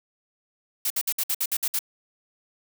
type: noise bursts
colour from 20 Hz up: blue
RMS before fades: -25 dBFS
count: 9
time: 0.85-1.791 s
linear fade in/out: 5 ms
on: 53 ms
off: 58 ms
effects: none